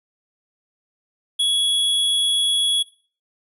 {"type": "tone", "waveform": "square", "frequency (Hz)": 3358, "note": "G#7", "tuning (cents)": 18, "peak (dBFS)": -17, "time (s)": [1.39, 2.83], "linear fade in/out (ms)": 10, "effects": ["noise-tail reverb RT60 0.4 s tail -19 dB re dry", "resampled to 24000 Hz"]}